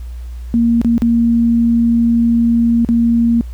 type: tone with dropouts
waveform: sine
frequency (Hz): 233.1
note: A#3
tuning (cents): 0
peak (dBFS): -9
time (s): 0.54-3.41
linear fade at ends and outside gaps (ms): 0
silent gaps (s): 0.815-0.847 / 0.98-1.02 / 2.848-2.889
effects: added 60 Hz sine -24 dBFS peak until 3.53 s + pink hiss -49 dBFS RMS until 3.53 s